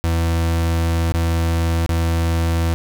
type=tone with dropouts; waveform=40% pulse; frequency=83.1 Hz; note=E2; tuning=15 cents sharp; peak=-15 dBFS; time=0.04-2.74 s; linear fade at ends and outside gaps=0 ms; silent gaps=1.121-1.14 / 1.862-1.892 s; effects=none